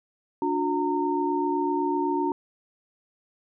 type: tone cluster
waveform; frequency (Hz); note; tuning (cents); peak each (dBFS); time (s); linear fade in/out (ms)
sine; 292.2 / 360.1 / 917; D4 / F#4 / A#5; -9 / -47 / -29; -27; 0.42-2.32; 2
effects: none